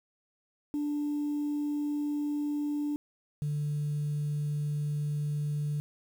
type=tone pair in turn; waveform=sine; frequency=293.7 / 147.62 Hz; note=D4 / D3; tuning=0 / +9 cents; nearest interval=octave; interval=1191 cents; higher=first; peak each=-27 dBFS; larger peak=neither; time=0.74-2.96 / 3.42-5.8 s; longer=second; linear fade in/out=0 ms; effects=tanh soft clip ceiling -26 dBFS + 9-bit